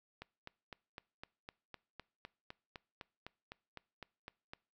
click train, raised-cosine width 0.3 ms, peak -30 dBFS, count 18, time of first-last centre 0.22-4.535 s, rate 3.94 Hz, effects noise-tail reverb RT60 0.4 s tail -24 dB re dry

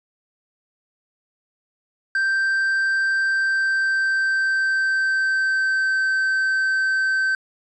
triangle tone with pitch glide, 1568 to 1547.3 Hz, G6 to G6, 0 to -23 cents, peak -16 dBFS, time 2.15-7.35 s, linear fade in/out 2 ms, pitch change -23 cents, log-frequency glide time 3.22-6.01 s, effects resampled to 22050 Hz

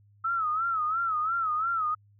sine tone with vibrato, 1300 Hz, E6, 24 cents flat, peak -25 dBFS, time 0.24-1.95 s, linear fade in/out 10 ms, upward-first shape sine, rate 2.9 Hz, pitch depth 110 cents each way, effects added 102 Hz sine -57 dBFS peak until 2.19 s

